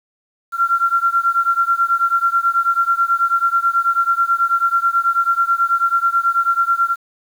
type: beating tone pair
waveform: sine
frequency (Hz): 1368 / 1377.2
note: F6 / F6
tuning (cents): -36 / -25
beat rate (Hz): 9.2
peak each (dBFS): -16 / -17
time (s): 0.52-6.96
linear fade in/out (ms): 50
effects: 7-bit